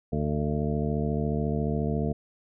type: harmonic tone with a mistuned harmonic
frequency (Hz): 74.2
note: D2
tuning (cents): +18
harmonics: 1 / 2 / 3 / 4 / 5 / 6 / 8 / 9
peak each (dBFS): -32 / -29 / -30 / -38 / -38 / -33 / -41 / -37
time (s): 0.12-2.13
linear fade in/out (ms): 10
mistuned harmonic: 9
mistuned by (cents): +25
effects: none